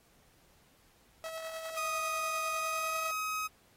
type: tone with tremolo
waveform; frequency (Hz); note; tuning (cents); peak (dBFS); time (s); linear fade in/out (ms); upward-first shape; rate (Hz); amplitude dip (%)
sawtooth; 647; E5; -32; -33; 1.24-3.11; 0; triangle; 10; 45
type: tone with pitch glide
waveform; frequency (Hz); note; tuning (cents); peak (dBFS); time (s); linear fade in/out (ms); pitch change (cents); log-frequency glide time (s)
30% pulse; 1244.5 to 1266.3; D#6 to D#6; 0 to +30; -30; 1.76-3.48; 20; +30; 2.56-3.04
effects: pink hiss -66 dBFS RMS until 3.76 s + AAC 48 kbps